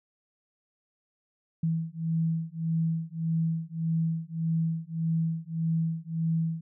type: beating tone pair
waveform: sine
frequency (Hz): 162.4 / 164.1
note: E3 / E3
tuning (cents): -26 / -8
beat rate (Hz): 1.7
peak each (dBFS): -29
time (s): 1.63-6.61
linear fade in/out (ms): 5
effects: none